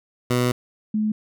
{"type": "tone pair in turn", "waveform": ["15% pulse", "sine"], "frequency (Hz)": [123.47, 214.3], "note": ["B2", "A3"], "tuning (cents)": [0, -45], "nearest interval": "minor seventh", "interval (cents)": 955, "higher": "second", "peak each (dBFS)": [-12, -19], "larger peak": "first", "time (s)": [[0.3, 0.52], [0.94, 1.12]], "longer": "first", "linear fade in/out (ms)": 5, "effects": []}